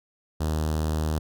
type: tone with notch filter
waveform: sawtooth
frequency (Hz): 77.78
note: D#2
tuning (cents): 0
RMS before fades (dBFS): -26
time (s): 0.4-1.19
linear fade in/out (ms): 10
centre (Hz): 2200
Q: 1.1
effects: none